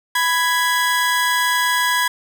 30% pulse tone pair together, 992 / 1662.6 Hz, B5 / G#6, +7 / +1 cents, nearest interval major sixth, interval 894 cents, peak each -16 dBFS, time 0.15-2.08 s, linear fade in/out 5 ms, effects none

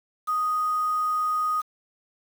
sine tone with quantisation, 1244.5 Hz, D#6, in tune, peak -22 dBFS, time 0.27-1.62 s, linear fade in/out 20 ms, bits 7, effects none

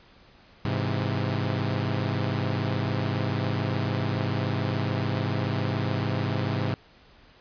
sawtooth chord, Ab augmented, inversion none, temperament equal, 103.83 / 130.81 / 164.81 Hz, Ab2 / C3 / E3, 0 / 0 / 0 cents, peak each -24 / -25 / -29 dBFS, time 0.65-6.74 s, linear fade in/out 0 ms, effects pink hiss -55 dBFS RMS until 7.4 s + resampled to 11025 Hz

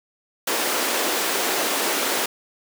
pink high-pass noise, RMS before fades -23 dBFS, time 0.47-2.26 s, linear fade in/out 5 ms, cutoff 300 Hz, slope 24 dB/octave, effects none

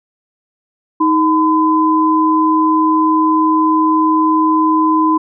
sine tone pair together, 315 / 1012.9 Hz, D#4 / B5, +21 / +43 cents, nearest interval octave + minor sixth, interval 2022 cents, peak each -12 dBFS, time 1-5.18 s, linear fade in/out 10 ms, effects none

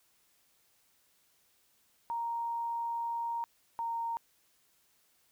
sine tone pair in turn, 932.3 / 924.8 Hz, A#5 / A#5, 0 / -14 cents, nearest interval unison, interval 14 cents, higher first, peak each -32 / -32 dBFS, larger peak neither, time 2.1-3.44 / 3.79-4.17 s, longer first, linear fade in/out 0 ms, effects white hiss -70 dBFS RMS until 5.31 s

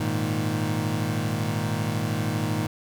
25% pulse chord, Ab suspended second, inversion none, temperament equal, 103.83 / 116.54 / 155.56 Hz, Ab2 / Bb2 / Eb3, 0 / 0 / 0 cents, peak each -25 dBFS, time 0-2.67 s, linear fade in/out 5 ms, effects none

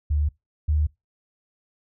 sine tone pair in turn, 74.1 / 75.7 Hz, D2 / D#2, +16 / -47 cents, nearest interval unison, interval 37 cents, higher second, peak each -19 / -18 dBFS, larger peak second, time 0.1-0.29 / 0.68-0.87 s, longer neither, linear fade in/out 10 ms, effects noise-tail reverb RT60 0.2 s tail -23 dB re dry

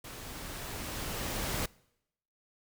pink noise with level ramp, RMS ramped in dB -45 to -33 dBFS, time 0.04-1.66 s, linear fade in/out 5 ms, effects noise-tail reverb RT60 0.8 s tail -24 dB re dry

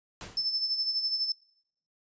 pink noise with exponential decay, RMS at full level -38 dBFS, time 0.21-0.56 s, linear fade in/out 1 ms, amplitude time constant 76 ms
sine tone with tremolo, 5274 Hz, E8, in tune, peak -25 dBFS, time 0.37-1.32 s, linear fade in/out 2 ms, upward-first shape sine, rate 12 Hz, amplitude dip 60%
effects noise-tail reverb RT60 0.7 s tail -22 dB re dry + resampled to 16000 Hz

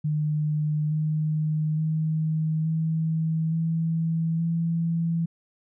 sine tone with pitch steps, 151.7 / 154.53 / 157.41 / 160.35 / 163.34 / 166.39 Hz, D#3 / D#3 / D#3 / E3 / E3 / E3, -44 / -12 / +20 / -48 / -16 / +16 cents, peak -22 dBFS, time 0.04-5.26 s, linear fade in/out 10 ms, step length 870 ms, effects none

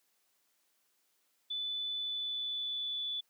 sine tone with pitch glide, 3490 to 3464 Hz, A7 to A7, -15 to -28 cents, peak -34 dBFS, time 1.5-3.21 s, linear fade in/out 10 ms, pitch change -13 cents, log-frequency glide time 1.96-3.08 s, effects white hiss -75 dBFS RMS until 3.29 s + high-pass 200 Hz 12 dB/octave

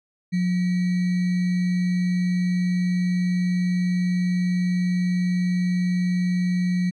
sine tone with sample-and-hold, 180 Hz, F#3, 47 cents flat, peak -19 dBFS, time 0.32-6.91 s, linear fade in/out 20 ms, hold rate 2100 Hz, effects low-pass 5000 Hz 12 dB/octave

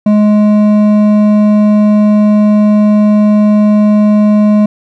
sine tone with hard clipping, 210 Hz, G#3, 19 cents sharp, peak -6 dBFS, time 0.06-4.66 s, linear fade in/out 5 ms, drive 8 dB, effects none

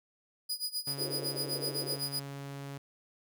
sawtooth tone with tremolo, 4937 Hz, D#8, 14 cents flat, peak -28 dBFS, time 0.49-2.2 s, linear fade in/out 10 ms, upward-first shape sine, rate 7.9 Hz, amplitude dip 90%
sawtooth tone, 139.6 Hz, C#3, 13 cents sharp, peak -36 dBFS, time 0.87-2.78 s, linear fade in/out 5 ms
pink band-pass noise, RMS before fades -41 dBFS, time 0.96-2 s, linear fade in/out 50 ms, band 320 to 570 Hz, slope 48 dB/octave
effects none

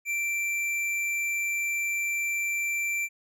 sine tone with tanh clipping, 2349 Hz, D7, in tune, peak -28 dBFS, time 0.05-3.09 s, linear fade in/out 50 ms, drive 13 dB, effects none

